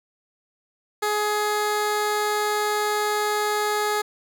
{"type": "tone", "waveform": "15% pulse", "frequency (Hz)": 420, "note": "G#4", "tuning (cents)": 19, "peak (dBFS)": -15, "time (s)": [1.02, 4.02], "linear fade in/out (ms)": 10, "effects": []}